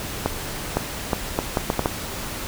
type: accelerating click train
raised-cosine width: 1 ms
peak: -5 dBFS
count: 8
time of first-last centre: 0.26-1.859 s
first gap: 510 ms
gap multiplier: 0.71
effects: pink hiss -31 dBFS RMS until 2.47 s